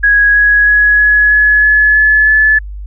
sine tone with pitch steps, 1660 / 1669.6 / 1679.3 / 1689 / 1698.8 / 1708.6 / 1718.5 / 1728.5 Hz, G#6 / G#6 / G#6 / G#6 / G#6 / G#6 / A6 / A6, -1 / +9 / +19 / +29 / +39 / +49 / -41 / -31 cents, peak -5 dBFS, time 0.03-2.59 s, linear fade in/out 10 ms, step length 320 ms, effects added 50 Hz sine -22 dBFS peak until 2.86 s

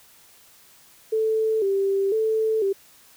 sine tone with vibrato, 415.3 Hz, G#4, in tune, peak -19 dBFS, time 1.12-2.73 s, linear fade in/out 10 ms, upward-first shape square, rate 1 Hz, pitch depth 100 cents each way, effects white hiss -53 dBFS RMS until 3.16 s

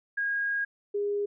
sine tone pair in turn, 1634 / 408.5 Hz, G#6 / G#4, -29 / -29 cents, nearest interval 2 octaves, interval 2400 cents, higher first, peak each -26 dBFS, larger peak neither, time 0.17-0.65 / 0.94-1.26 s, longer first, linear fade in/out 10 ms, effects none

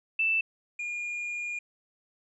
sine / triangle tone pair in turn, 2651 / 2424 Hz, E7 / D#7, +9 / -46 cents, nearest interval major second, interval 155 cents, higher first, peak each -23 / -30 dBFS, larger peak first, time 0.19-0.41 / 0.79-1.59 s, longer second, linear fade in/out 5 ms, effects resampled to 24000 Hz

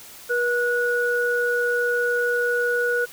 sine tone pair together, 481.8 / 1463 Hz, B4 / F#6, -43 / -20 cents, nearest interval octave + perfect fifth, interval 1923 cents, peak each -22 dBFS, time 0.29-3.06 s, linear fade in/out 20 ms, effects white hiss -43 dBFS RMS until 3.12 s

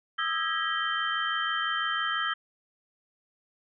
sine tone cluster, 1234 / 1320 / 1642 / 1913 / 3119 Hz, D#6 / E6 / G#6 / A#6 / G7, -15 / +2 / -20 / +44 / -9 cents, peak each -35 / -31 / -32 / -35 / -33 dBFS, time 0.18-2.34 s, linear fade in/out 10 ms, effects none

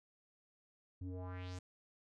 square tone with low-pass filter sweep, 91.1 Hz, F#2, 26 cents flat, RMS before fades -45 dBFS, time 1.01-1.59 s, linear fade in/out 5 ms, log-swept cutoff 190 to 8200 Hz, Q 2.7, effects none

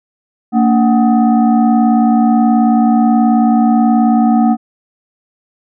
sine tone with frequency modulation, 227.7 Hz, A#3, 40 cents flat, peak -7 dBFS, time 0.52-4.57 s, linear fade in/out 50 ms, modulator 514 Hz, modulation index 0.88, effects none

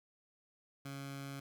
15% pulse tone with notch filter, 138.59 Hz, C#3, in tune, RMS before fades -45 dBFS, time 0.85-1.4 s, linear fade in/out 5 ms, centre 460 Hz, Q 1.3, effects none

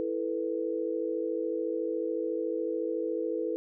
sine chord, E suspended fourth, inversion none, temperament equal, 329.6 / 440 / 493.9 Hz, E4 / A4 / B4, 0 / 0 / 0 cents, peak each -33 dBFS, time 0-3.56 s, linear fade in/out 0 ms, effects none

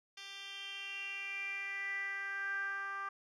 10% pulse tone with band-pass filter sweep, 394.7 Hz, G4, 12 cents sharp, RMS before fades -41 dBFS, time 0.17-3.09 s, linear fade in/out 5 ms, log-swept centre 3800 to 1300 Hz, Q 7.3, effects none

